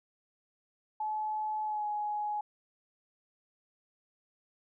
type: tone with pitch glide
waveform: sine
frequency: 858 to 837.9 Hz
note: A5 to G#5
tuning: -44 to +15 cents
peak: -31 dBFS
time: 1-2.41 s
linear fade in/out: 5 ms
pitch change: -41 cents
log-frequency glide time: 1.64-1.86 s
effects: none